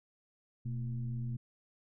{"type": "tone with frequency modulation", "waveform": "sine", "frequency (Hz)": 122.9, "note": "B2", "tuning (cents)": -8, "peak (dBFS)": -34, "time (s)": [0.65, 1.37], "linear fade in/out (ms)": 10, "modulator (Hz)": 104, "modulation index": 0.6, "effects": []}